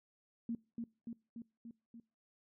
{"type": "tone with echo", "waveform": "sine", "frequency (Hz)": 232.1, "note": "A#3", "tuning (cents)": -7, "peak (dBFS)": -35, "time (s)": [0.49, 0.55], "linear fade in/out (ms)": 2, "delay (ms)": 290, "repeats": 5, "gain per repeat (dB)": -3, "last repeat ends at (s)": 2, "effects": ["noise-tail reverb RT60 0.4 s tail -25 dB re dry"]}